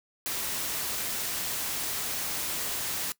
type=noise; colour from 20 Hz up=white; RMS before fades=-32 dBFS; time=0.26-3.12 s; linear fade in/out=0 ms; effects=noise-tail reverb RT60 0.1 s tail -20 dB re dry